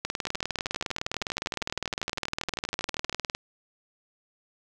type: two click trains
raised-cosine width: 0.2 ms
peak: -15 / -11 dBFS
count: 37 / 66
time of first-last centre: 0.27-3.127 / 0.05-3.349 s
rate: 12.6 / 19.7 Hz
effects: none